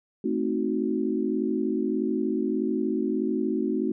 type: chord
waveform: sine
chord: A diminished seventh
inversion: none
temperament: equal with one note detuned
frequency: 220 / 261.6 / 313.3 / 370 Hz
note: A3 / C4 / Eb4 / Gb4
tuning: 0 / 0 / +12 / 0 cents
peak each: -29 dBFS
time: 0.24-3.92 s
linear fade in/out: 5 ms
effects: none